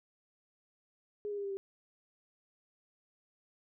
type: tone with pitch steps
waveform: sine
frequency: 415.3 / 408.9 / 402.5 / 396.3 / 390.2 Hz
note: G#4 / G#4 / G4 / G4 / G4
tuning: 0 / -27 / +46 / +19 / -8 cents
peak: -35 dBFS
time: 1.25-1.57 s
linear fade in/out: 0 ms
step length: 64 ms
effects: none